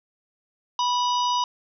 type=harmonic tone with a mistuned harmonic; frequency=983 Hz; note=B5; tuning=8 cents flat; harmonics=1 / 3 / 4 / 5 / 6; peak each=-21 / -31 / -33 / -35 / -37 dBFS; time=0.79-1.44 s; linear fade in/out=2 ms; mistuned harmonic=4; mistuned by=-82 cents; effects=none